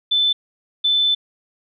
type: tone pair in turn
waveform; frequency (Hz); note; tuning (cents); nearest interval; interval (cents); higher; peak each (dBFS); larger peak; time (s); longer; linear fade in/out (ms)
sine; 3520 / 3520; A7 / A7; 0 / 0; unison; 0; neither; -14; neither; 0.11-0.33 / 0.84-1.15; second; 10
effects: none